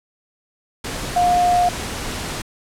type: tone in noise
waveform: sine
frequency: 711 Hz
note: F5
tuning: 31 cents sharp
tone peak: -13 dBFS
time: 1.16-1.69 s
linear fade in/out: 5 ms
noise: pink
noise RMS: -27 dBFS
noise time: 0.84-2.42 s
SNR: +11 dB
effects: low-pass 10000 Hz 12 dB/octave